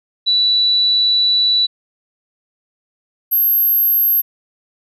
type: tone pair in turn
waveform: sine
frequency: 3951 / 12544 Hz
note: B7 / G9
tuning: 0 / 0 cents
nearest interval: octave + minor sixth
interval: 2000 cents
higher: second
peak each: -11 dBFS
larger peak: neither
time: 0.26-1.67 / 3.31-4.22 s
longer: first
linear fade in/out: 20 ms
effects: none